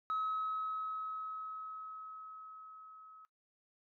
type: tone with level ramp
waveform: sine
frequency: 1282 Hz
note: E6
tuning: 49 cents flat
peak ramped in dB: -31 to -54 dBFS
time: 0.1-3.25 s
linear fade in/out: 0 ms
effects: noise-tail reverb RT60 0.1 s tail -17 dB re dry + tanh soft clip ceiling -30 dBFS